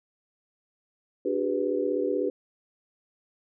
sine chord, G# half-diminished seventh, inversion second, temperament equal with one note detuned, 293.7 / 370 / 406.1 / 493.9 Hz, D4 / F#4 / G#4 / B4, 0 / 0 / -39 / 0 cents, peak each -31 / -30 / -29 / -29 dBFS, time 1.25-2.3 s, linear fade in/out 5 ms, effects none

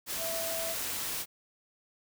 sine tone in noise, 659.3 Hz, E5, in tune, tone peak -36 dBFS, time 0.17-0.76 s, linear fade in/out 50 ms, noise white, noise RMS -35 dBFS, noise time 0.06-1.26 s, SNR -4 dB, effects none

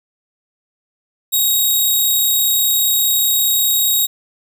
5% pulse tone, 3787 Hz, A#7, 27 cents sharp, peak -5 dBFS, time 1.32-4.07 s, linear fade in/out 20 ms, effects none

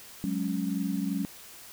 sine chord, F# suspended second, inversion none, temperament equal, 185 / 207.7 / 277.2 Hz, F#3 / G#3 / C#4, 0 / 0 / 0 cents, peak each -31 / -32 / -32 dBFS, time 0.24-1.25 s, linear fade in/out 0 ms, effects white hiss -48 dBFS RMS until 1.72 s

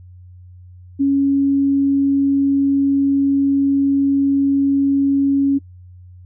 sine tone, 277.2 Hz, C#4, in tune, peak -12 dBFS, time 0.99-5.59 s, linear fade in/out 20 ms, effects noise-tail reverb RT60 0.1 s tail -23 dB re dry + added 90 Hz sine -38 dBFS peak until 6.25 s

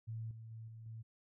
sine tone with level steps, 112.3 Hz, A2, 36 cents sharp, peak -40 / -48 / -46 / -49 / -45 dBFS, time 0.07-1.03 s, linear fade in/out 20 ms, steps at 0.31 / 0.51 / 0.68 / 0.86 s, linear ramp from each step 2 ms, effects none

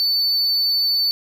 triangle tone, 4506 Hz, C#8, 28 cents sharp, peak -15 dBFS, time 0-1.11 s, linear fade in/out 0 ms, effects none

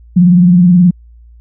sine tone with vibrato, 177.7 Hz, F3, 30 cents sharp, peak -3 dBFS, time 0.16-0.91 s, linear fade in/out 10 ms, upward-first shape sine, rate 19 Hz, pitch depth 71 cents each way, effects added 58 Hz sine -36 dBFS peak until 1.4 s

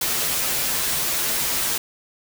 white noise with comb filter, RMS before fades -23 dBFS, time 0.01-1.78 s, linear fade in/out 5 ms, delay 10 ms, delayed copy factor -0.7, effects none

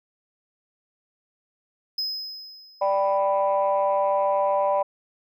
triangle tone with exponential decay, 5080 Hz, D#8, 35 cents sharp, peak -22 dBFS, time 1.98-3.18 s, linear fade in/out 5 ms, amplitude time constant 260 ms
sine chord, G major, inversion second, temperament equal, 587.3 / 784 / 987.8 Hz, D5 / G5 / B5, 0 / 0 / 0 cents, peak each -21 / -25 / -24 dBFS, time 2.81-4.83 s, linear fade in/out 10 ms
effects tanh soft clip ceiling -12 dBFS

